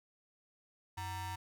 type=ring-modulated tone; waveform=45% pulse; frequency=419 Hz; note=G#4; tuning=15 cents sharp; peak=-36 dBFS; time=0.97-1.36 s; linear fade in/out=10 ms; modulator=512 Hz; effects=none